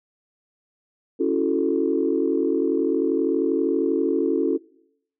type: chord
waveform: sine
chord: F# minor seventh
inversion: second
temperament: equal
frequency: 277.2 / 329.6 / 370 / 440 Hz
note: C#4 / E4 / F#4 / A4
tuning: 0 / 0 / 0 / 0 cents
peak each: -24 dBFS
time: 1.19-4.58 s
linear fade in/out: 20 ms
effects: noise-tail reverb RT60 0.8 s tail -24 dB re dry + tanh soft clip ceiling -8 dBFS